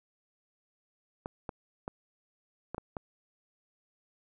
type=clicks; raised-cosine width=1 ms; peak=-22 dBFS; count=6; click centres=1.259 / 1.492 / 1.879 / 2.746 / 2.781 / 2.968 s; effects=none